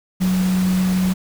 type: tone in noise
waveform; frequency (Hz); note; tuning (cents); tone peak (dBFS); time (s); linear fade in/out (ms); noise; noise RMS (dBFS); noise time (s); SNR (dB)
sine; 185; F#3; 0; -15; 0.2-1.14; 20; pink; -30; 0.2-1.14; +12
effects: none